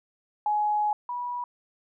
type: tone pair in turn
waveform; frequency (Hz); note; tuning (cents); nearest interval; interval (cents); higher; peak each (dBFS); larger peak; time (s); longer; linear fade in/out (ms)
sine; 840 / 974.7; G#5 / B5; +19 / -23; minor third; 258; second; -22 / -29; first; 0.46-0.93 / 1.09-1.44; first; 2
effects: none